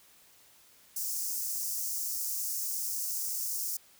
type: high-pass noise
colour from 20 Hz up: white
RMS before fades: -34 dBFS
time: 0.96-3.77 s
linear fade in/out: 5 ms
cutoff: 5200 Hz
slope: 48 dB/octave
effects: white hiss -60 dBFS RMS until 3.99 s